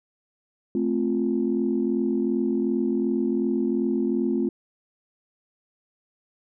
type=chord; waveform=sine; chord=F major; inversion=first; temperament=equal with one note detuned; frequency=218.9 / 261.6 / 349.2 Hz; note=A3 / C4 / F4; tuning=-9 / 0 / 0 cents; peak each=-25 dBFS; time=0.75-4.49 s; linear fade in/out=2 ms; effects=tanh soft clip ceiling -12 dBFS